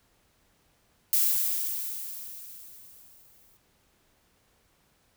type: noise with exponential decay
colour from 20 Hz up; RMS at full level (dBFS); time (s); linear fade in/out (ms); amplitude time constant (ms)
violet; -22; 1.13-3.57; 0; 530
effects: pink hiss -67 dBFS RMS until 5.16 s